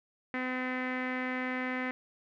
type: tone with low-pass filter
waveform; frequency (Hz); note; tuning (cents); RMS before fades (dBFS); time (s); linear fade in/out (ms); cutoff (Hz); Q
sawtooth; 254.9; C4; -45; -34; 0.34-1.91; 0; 2000; 5.3
effects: none